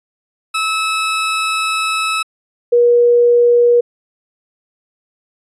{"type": "tone pair in turn", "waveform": ["20% pulse", "sine"], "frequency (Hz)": [1300, 479.4], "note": ["E6", "A#4"], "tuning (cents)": [-24, 48], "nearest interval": "octave + perfect fourth", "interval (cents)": 1728, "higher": "first", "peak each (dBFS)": [-10, -7], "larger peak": "second", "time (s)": [[0.54, 2.23], [2.72, 3.81]], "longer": "first", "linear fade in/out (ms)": 10, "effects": ["resampled to 22050 Hz"]}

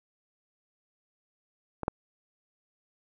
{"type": "clicks", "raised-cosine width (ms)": 1, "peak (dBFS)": [-19, -11], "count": 2, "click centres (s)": [1.833, 1.881], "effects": []}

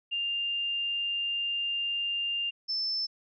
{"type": "tone pair in turn", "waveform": "sine", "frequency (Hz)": [2799, 5284], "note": ["F7", "E8"], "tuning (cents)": [3, 3], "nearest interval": "major seventh", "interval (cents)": 1100, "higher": "second", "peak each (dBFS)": -28, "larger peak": "neither", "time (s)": [[0.11, 2.51], [2.68, 3.07]], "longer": "first", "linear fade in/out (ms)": 20, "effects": []}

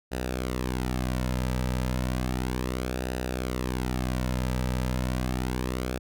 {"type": "tone with flanger", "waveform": "sawtooth", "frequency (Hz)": 63, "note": "B1", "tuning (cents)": 35, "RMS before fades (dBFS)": -29, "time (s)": [0.11, 5.99], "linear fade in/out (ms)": 20, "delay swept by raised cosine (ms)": [0.9, 2.8], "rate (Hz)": 0.33, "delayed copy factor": -0.6, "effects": []}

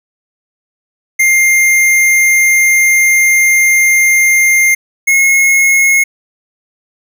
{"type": "tone pair in turn", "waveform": "square", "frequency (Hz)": [2110, 2166], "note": ["C7", "C#7"], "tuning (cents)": [14, -41], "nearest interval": "unison", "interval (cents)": 45, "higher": "second", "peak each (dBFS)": -7, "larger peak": "neither", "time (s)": [[1.19, 4.75], [5.07, 6.04]], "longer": "first", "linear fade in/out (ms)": 10, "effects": []}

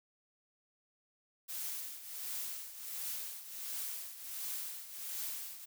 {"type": "noise with tremolo", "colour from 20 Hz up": "blue", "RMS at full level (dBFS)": -39, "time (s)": [1.48, 5.66], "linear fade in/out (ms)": 20, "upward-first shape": "triangle", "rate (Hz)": 1.4, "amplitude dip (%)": 75, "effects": []}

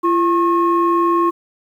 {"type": "tone pair together", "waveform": "sine", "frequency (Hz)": [341.1, 1083], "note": ["F4", "C#6"], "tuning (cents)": [-41, -41], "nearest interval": "octave + minor sixth", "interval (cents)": 2000, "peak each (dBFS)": -14, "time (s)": [0.03, 1.31], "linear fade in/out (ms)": 20, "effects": ["tanh soft clip ceiling -7 dBFS", "8-bit"]}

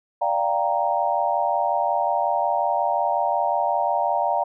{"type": "chord", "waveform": "sine", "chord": "G minor seventh", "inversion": "second", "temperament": "equal", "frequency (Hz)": [587.3, 698.5, 784, 932.3], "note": ["D5", "F5", "G5", "Bb5"], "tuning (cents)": [0, 0, 0, 0], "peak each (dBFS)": [-26, -24, -25, -24], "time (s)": [0.21, 4.44], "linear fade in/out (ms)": 10, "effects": []}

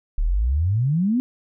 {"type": "exponential sweep", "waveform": "sine", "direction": "up", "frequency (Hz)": [34.52, 261.3], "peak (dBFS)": -17, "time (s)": [0.18, 1.2], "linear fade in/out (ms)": 0, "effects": []}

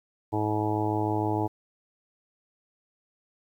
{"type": "harmonic tone", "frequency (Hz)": 106.6, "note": "G#2", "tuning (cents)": 46, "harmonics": [1, 2, 3, 4, 5, 6, 7, 8, 9], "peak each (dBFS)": [-30, -41, -29, -33, -41, -37, -36, -31, -39], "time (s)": [0.32, 1.48], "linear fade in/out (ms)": 20, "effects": ["10-bit"]}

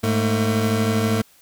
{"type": "tone pair together", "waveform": "25% pulse", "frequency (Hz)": [106, 224.6], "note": ["G#2", "A3"], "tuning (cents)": [36, 36], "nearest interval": "octave + minor second", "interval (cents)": 1300, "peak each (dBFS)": -17, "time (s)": [0.03, 1.22], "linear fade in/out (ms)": 10, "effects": ["white hiss -54 dBFS RMS until 1.41 s"]}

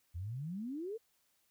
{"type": "exponential sweep", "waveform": "sine", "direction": "up", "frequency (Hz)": [80.2, 469.4], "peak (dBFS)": -38, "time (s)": [0.14, 0.98], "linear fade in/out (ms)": 20, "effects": ["white hiss -75 dBFS RMS until 1.5 s"]}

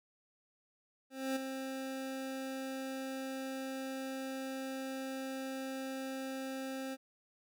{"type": "tone with ADSR envelope", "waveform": "25% pulse", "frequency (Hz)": 265.5, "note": "C4", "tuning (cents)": 25, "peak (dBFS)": -28, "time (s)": [1.1, 6.97], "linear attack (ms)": 260, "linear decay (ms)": 12, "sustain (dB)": -7, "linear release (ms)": 39, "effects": []}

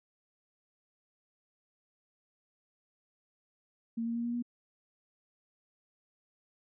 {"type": "tone with pitch steps", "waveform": "sine", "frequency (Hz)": [229.6, 232.3, 235, 237.7, 240.5], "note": ["A#3", "A#3", "A#3", "A#3", "B3"], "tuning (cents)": [-26, -6, 14, 34, -46], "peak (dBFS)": -31, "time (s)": [3.97, 4.425], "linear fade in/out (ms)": 10, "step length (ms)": 91, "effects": []}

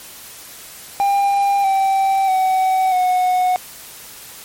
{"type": "tone with pitch steps", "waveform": "triangle", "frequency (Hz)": [799, 776.3, 754.2, 732.7], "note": ["G5", "G5", "F#5", "F#5"], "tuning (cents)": [33, -17, 33, -17], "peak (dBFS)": -11, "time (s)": [1, 3.56], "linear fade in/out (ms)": 0, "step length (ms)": 640, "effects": ["white hiss -37 dBFS RMS until 4.44 s", "MP3 64 kbps"]}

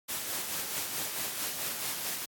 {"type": "noise with tremolo", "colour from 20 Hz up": "white", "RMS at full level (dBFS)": -33, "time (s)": [0.08, 2.26], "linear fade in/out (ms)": 20, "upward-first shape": "sine", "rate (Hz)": 4.6, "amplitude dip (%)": 40, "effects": ["high-pass 100 Hz 12 dB/octave", "AAC 64 kbps"]}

